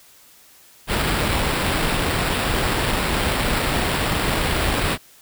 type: noise with sample-and-hold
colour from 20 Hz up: pink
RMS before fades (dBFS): -21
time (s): 0.87-4.98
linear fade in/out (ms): 50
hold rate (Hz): 6300
effects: white hiss -50 dBFS RMS until 5.21 s